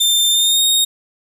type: tone with pitch glide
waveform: sawtooth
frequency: 3587 to 3718 Hz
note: A7 to A#7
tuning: +33 to -5 cents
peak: -9 dBFS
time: 0-0.85 s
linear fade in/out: 10 ms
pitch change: +62 cents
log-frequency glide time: 0.3-0.63 s
effects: none